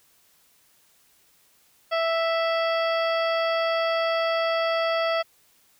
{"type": "harmonic tone", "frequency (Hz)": 659.3, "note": "E5", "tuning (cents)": 0, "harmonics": [1, 2, 3, 4, 5, 7, 8], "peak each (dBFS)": [-23, -28, -32, -36, -35, -38, -44], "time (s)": [1.91, 5.23], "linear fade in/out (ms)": 20, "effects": ["white hiss -61 dBFS RMS until 5.79 s"]}